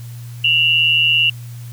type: tone pair together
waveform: sine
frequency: 2739 / 2897 Hz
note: F7 / F#7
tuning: -34 / -37 cents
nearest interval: minor second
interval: 97 cents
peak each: -14 dBFS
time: 0.44-1.3 s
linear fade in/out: 5 ms
effects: added 119 Hz sine -29 dBFS peak until 1.72 s + white hiss -45 dBFS RMS until 1.72 s